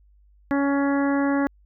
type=harmonic tone; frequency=279.9 Hz; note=C#4; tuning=17 cents sharp; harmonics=1 / 2 / 3 / 4 / 5 / 6 / 7; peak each=-20 / -28 / -31 / -33 / -35 / -33 / -38 dBFS; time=0.51-1.47 s; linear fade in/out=0 ms; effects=added 50 Hz sine -53 dBFS peak until 1.65 s